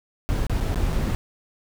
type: noise with dropouts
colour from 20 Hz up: brown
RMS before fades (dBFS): -23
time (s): 0.29-1.15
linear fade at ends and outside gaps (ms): 0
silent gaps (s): 0.467-0.496 / 0.603-0.608 / 0.745-0.758 / 0.924-0.929
effects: none